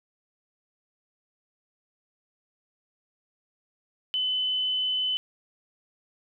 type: tone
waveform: sine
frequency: 3022 Hz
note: F#7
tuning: 36 cents sharp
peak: -24 dBFS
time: 4.14-5.17 s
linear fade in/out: 0 ms
effects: none